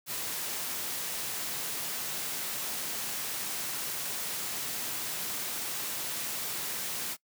white high-pass noise, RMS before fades -35 dBFS, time 0.06-7.17 s, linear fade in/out 50 ms, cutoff 100 Hz, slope 24 dB/octave, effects noise-tail reverb RT60 0.1 s tail -22 dB re dry

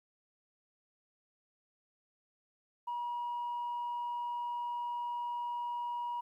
sine tone, 960 Hz, B5, 49 cents flat, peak -33 dBFS, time 2.87-6.21 s, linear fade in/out 10 ms, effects tanh soft clip ceiling -32 dBFS + 12-bit

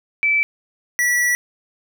sine / square tone pair in turn, 2316 / 1947.5 Hz, D7 / B6, -25 / -25 cents, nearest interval minor third, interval 300 cents, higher first, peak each -14 / -16 dBFS, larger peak first, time 0.23-0.43 / 0.99-1.35 s, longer second, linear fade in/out 0 ms, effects none

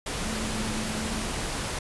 sine tone in noise, 218.8 Hz, A3, 9 cents flat, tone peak -33 dBFS, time 0.25-1.27 s, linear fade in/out 5 ms, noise pink, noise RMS -31 dBFS, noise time 0.06-1.79 s, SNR -5 dB, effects resampled to 24000 Hz

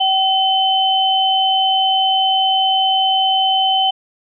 sine tone pair together, 765 / 3055 Hz, G5 / G7, -42 / -45 cents, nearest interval 2 octaves, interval 2397 cents, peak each -15 dBFS, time 0-3.91 s, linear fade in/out 10 ms, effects none

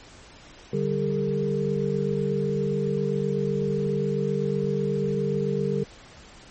sine tone cluster, 146.4 / 194.9 / 406.2 / 453.9 Hz, D3 / G3 / G#4 / A#4, -5 / -10 / -38 / -46 cents, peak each -28 dBFS, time 0.73-5.84 s, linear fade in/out 5 ms, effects pink hiss -48 dBFS RMS until 6.5 s + MP3 32 kbps

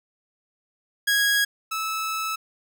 sawtooth tone pair in turn, 1651 / 1305.9 Hz, G#6 / E6, -11 / -17 cents, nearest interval major third, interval 406 cents, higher first, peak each -15 / -22 dBFS, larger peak first, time 1.07-1.45 / 1.71-2.36 s, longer second, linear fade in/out 10 ms, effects none

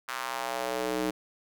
square tone with high-pass filter sweep, 62.4 Hz, B1, 19 cents sharp, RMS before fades -32 dBFS, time 0.08-1.11 s, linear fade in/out 10 ms, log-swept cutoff 1300 to 300 Hz, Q 1.9, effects none

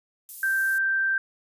white high-pass noise, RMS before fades -37 dBFS, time 0.29-0.78 s, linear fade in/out 0 ms, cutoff 12000 Hz, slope 12 dB/octave
sine tone, 1568 Hz, G6, in tune, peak -21 dBFS, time 0.43-1.18 s, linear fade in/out 2 ms
effects resampled to 32000 Hz

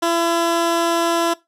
15% pulse tone, 337 Hz, E4, 38 cents sharp, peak -10 dBFS, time 0.02-1.34 s, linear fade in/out 10 ms, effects noise-tail reverb RT60 0.2 s tail -20 dB re dry + low-pass 12000 Hz 12 dB/octave

